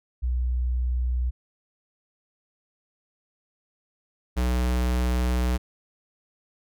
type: tone pair in turn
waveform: sine / square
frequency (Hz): 61.7 / 61.7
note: B1 / B1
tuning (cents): -1 / -1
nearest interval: unison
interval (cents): 0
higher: neither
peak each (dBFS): -22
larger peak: neither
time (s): 0.22-1.31 / 4.36-5.58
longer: second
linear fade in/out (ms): 20
effects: none